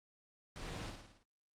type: noise with echo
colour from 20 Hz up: pink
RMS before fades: -45 dBFS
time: 0.56-0.9 s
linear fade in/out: 0 ms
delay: 55 ms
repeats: 6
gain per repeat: -4 dB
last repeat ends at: 1.23 s
effects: low-pass 6000 Hz 12 dB/octave + Opus 24 kbps